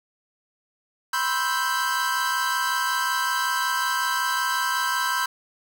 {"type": "chord", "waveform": "45% pulse", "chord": "C major seventh", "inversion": "third", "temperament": "equal with one note detuned", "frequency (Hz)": [987.8, 1053.2, 1318.5, 1568], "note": ["B5", "C6", "E6", "G6"], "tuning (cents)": [0, 11, 0, 0], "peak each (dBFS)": [-28, -29, -30, -26], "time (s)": [1.13, 5.26], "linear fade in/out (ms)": 5, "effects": []}